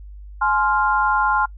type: chord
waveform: sine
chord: F minor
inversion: first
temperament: equal with one note detuned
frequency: 846.6 / 1046.5 / 1396.9 Hz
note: Ab5 / C6 / F6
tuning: +33 / 0 / 0 cents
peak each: -20 dBFS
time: 0.41-1.46 s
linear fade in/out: 10 ms
effects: noise-tail reverb RT60 0.1 s tail -25 dB re dry + added 50 Hz sine -35 dBFS peak until 1.57 s